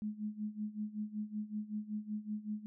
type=tone with tremolo; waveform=sine; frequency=211.8 Hz; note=G#3; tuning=34 cents sharp; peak=-34 dBFS; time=0.02-2.66 s; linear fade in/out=0 ms; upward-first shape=sine; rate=5.3 Hz; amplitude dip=85%; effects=none